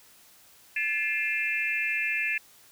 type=tone cluster; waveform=sine; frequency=1736 / 2112 / 2404 / 2650 Hz; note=A6 / C7 / D7 / E7; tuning=-24 / +16 / +40 / +9 cents; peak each=-31 / -33 / -31 / -30 dBFS; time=0.76-2.38 s; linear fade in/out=5 ms; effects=white hiss -56 dBFS RMS until 2.71 s